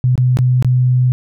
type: tone with dropouts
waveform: sine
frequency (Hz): 126.1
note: B2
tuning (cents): +36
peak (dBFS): -9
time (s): 0.04-1.12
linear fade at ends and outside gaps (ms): 0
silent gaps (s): 0.155-0.178 / 0.371-0.388 / 0.625-0.646
effects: none